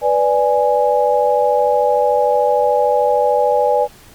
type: chord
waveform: sine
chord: G# diminished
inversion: first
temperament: equal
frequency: 493.9 / 587.3 / 830.6 Hz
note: B4 / D5 / G#5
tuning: 0 / 0 / 0 cents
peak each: -16 dBFS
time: 0.01-3.88 s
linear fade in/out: 50 ms
effects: pink hiss -44 dBFS RMS until 4.14 s + Opus 48 kbps